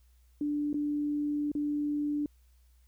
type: tone with dropouts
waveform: sine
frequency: 293.7 Hz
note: D4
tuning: in tune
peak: -28 dBFS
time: 0.41-2.26 s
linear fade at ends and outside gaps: 2 ms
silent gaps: 0.73-0.742 / 1.517-1.551 s
effects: added 61 Hz sine -59 dBFS peak until 2.87 s + white hiss -73 dBFS RMS until 2.87 s